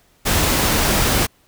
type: noise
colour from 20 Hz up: pink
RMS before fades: -17 dBFS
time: 0.25-1.27 s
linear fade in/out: 20 ms
effects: pink hiss -57 dBFS RMS until 1.47 s